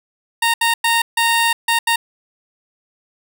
15% pulse tone bursts at uneven times, 924 Hz, A#5, 16 cents flat, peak -7 dBFS, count 6, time 0.42-0.54 / 0.61-0.74 / 0.84-1.02 / 1.17-1.53 / 1.68-1.79 / 1.87-1.96 s, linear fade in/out 5 ms, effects none

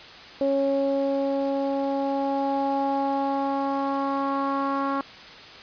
sawtooth tone with low-pass filter sweep, 275.5 Hz, C#4, 11 cents flat, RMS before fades -25 dBFS, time 0.41-5.01 s, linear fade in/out 0 ms, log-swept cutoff 560 to 1200 Hz, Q 4.4, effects white hiss -43 dBFS RMS until 5.62 s + resampled to 11025 Hz

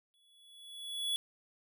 square tone with exponential growth, 3394 Hz, G#7, 37 cents sharp, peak -30 dBFS, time 0.14-1.16 s, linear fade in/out 0 ms, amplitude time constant 220 ms, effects none

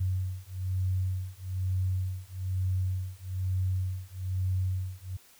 sine beating tone pair, 92.5 / 93.6 Hz, F#2 / F#2, 0 / +20 cents, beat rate 1.1 Hz, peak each -31 dBFS, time 0-5.17 s, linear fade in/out 10 ms, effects white hiss -58 dBFS RMS until 5.39 s

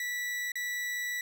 40% pulse tone with dropouts, 1957 Hz, B6, 16 cents flat, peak -31 dBFS, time 0-1.21 s, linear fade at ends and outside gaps 2 ms, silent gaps 0.519-0.555 s, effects none

